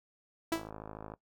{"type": "click train", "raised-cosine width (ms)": 1, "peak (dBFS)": -29, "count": 34, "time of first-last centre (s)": [0.52, 1.138], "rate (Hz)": 53.4}
{"type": "tone with exponential decay", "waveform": "sawtooth", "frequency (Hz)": 329.6, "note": "E4", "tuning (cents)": 0, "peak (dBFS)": -23, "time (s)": [0.52, 0.7], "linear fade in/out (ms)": 5, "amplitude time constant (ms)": 37}
{"effects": ["noise-tail reverb RT60 0.1 s tail -19 dB re dry"]}